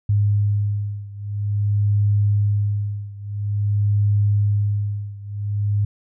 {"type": "beating tone pair", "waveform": "sine", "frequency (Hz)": [102.6, 103.09], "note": ["G#2", "G#2"], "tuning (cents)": [-21, -12], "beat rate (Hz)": 0.49, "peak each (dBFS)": [-19, -21], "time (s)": [0.09, 5.85], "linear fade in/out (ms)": 5, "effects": []}